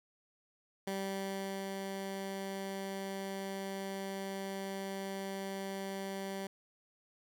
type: tone with ADSR envelope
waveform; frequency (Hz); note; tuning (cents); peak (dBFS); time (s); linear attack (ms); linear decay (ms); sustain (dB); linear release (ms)
15% pulse; 194.4; G3; -14; -29; 0.87-6.47; 4; 800; -3; 4
effects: none